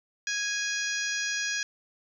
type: harmonic tone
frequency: 828 Hz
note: G#5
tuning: 5 cents flat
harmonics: 2 / 3 / 4 / 5 / 6 / 7 / 8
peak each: -31 / -36 / -39 / -41 / -37 / -36 / -38 dBFS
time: 0.27-1.63 s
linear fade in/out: 2 ms
effects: 10-bit